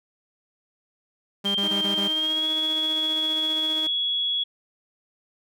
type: tone bursts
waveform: sawtooth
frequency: 200.1 Hz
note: G3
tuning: 36 cents sharp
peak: -24 dBFS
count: 5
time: 1.44-2.082 s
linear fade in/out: 10 ms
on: 110 ms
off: 23 ms
type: tone with pitch glide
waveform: sine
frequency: 3171 to 3356 Hz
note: G7 to G#7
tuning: +19 to +17 cents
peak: -22 dBFS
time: 1.45-4.44 s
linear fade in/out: 10 ms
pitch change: +98 cents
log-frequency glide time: 2.1-2.49 s
type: tone with tremolo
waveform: sawtooth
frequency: 313.1 Hz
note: D#4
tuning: 11 cents sharp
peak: -28 dBFS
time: 1.63-3.87 s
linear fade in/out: 2 ms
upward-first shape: sine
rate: 15 Hz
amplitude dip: 35%
effects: none